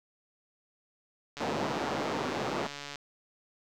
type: click train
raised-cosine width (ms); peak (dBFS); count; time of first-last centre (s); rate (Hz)
0.2; -23; 228; 1.37-2.957; 143
type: band-pass noise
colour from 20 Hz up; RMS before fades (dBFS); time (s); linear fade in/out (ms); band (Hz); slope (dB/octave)
white; -33; 1.4-2.67; 5; 150 to 790; 12
effects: none